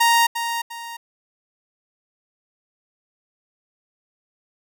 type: tone with echo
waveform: sawtooth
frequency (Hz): 932.3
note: A#5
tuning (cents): 0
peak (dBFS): -10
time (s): 0-0.27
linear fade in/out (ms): 10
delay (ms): 350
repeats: 2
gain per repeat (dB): -9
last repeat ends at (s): 0.97
effects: none